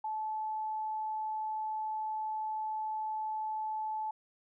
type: tone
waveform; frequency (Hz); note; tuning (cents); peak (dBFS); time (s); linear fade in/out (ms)
sine; 867; A5; -26; -33; 0.04-4.11; 5
effects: none